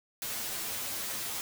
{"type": "noise with comb filter", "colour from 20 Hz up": "white", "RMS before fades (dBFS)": -36, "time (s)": [0.22, 1.41], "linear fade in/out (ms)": 0, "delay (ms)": 8.9, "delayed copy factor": 0.95, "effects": []}